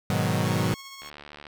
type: chord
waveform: sawtooth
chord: G# minor seventh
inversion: none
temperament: equal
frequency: 103.83 / 123.47 / 155.56 / 185 Hz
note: G#2 / B2 / D#3 / F#3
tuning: 0 / 0 / 0 / 0 cents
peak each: -24 dBFS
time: 0.1-0.74 s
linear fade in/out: 0 ms
type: tone with tremolo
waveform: 10% pulse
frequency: 1094 Hz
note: C#6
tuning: 23 cents flat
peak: -31 dBFS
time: 0.45-1.1 s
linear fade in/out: 5 ms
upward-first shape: sine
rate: 15 Hz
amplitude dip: 35%
type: click train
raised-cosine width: 0.3 ms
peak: -26 dBFS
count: 34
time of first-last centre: 1.02-1.468 s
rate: 73.7 Hz
effects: none